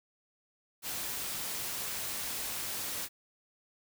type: noise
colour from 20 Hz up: white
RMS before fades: -37 dBFS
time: 0.82-3.09 s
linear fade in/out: 50 ms
effects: none